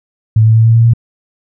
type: tone with pitch steps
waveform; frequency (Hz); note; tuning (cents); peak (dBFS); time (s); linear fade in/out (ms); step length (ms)
sine; 110 / 111.28 / 112.57 / 113.88 / 115.2 / 116.54; A2 / A2 / A2 / A#2 / A#2 / A#2; 0 / +20 / +40 / -40 / -20 / 0; -4; 0.36-0.936; 5; 96
effects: none